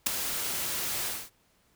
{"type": "noise with ADSR envelope", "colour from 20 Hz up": "white", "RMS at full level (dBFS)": -21, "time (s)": [0.06, 1.3], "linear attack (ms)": 10, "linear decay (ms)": 4, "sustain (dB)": -11, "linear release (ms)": 230, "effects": ["pink hiss -67 dBFS RMS until 1.75 s"]}